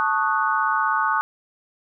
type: chord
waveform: sine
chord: D# half-diminished seventh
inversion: second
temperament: equal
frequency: 880 / 1108.7 / 1244.5 / 1480 Hz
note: A5 / C#6 / D#6 / F#6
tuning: 0 / 0 / 0 / 0 cents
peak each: -24 dBFS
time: 0-1.21 s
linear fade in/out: 0 ms
effects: none